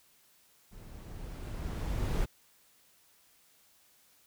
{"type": "noise with level ramp", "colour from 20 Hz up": "brown", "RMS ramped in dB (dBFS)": [-50, -29], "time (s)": [0.71, 2.26], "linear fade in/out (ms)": 20, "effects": ["white hiss -65 dBFS RMS until 4.26 s"]}